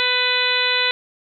harmonic tone, 498.5 Hz, B4, 16 cents sharp, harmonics 1 / 2 / 3 / 4 / 5 / 6 / 7 / 8, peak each -28 / -28 / -25 / -24 / -23 / -27 / -24 / -23 dBFS, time 0-0.91 s, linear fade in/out 0 ms, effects none

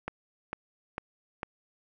click train, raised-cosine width 0.5 ms, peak -18 dBFS, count 4, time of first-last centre 0.08-1.431 s, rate 2.22 Hz, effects none

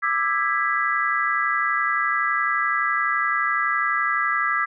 sine chord, E dominant seventh, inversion third, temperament just, 1186.7 / 1318.5 / 1648.1 / 1977.8 Hz, D6 / E6 / G#6 / B6, +18 / 0 / -14 / +2 cents, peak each -25 dBFS, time 0.02-4.66 s, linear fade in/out 20 ms, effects none

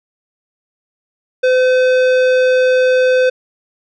sine tone with tanh clipping, 510 Hz, C5, 44 cents flat, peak -11 dBFS, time 1.43-3.3 s, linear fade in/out 10 ms, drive 15 dB, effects none

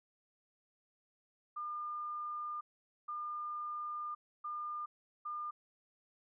sine tone bursts at uneven times, 1206 Hz, D6, 46 cents sharp, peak -38 dBFS, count 4, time 1.56-2.61 / 3.08-4.15 / 4.44-4.86 / 5.25-5.51 s, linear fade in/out 10 ms, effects none

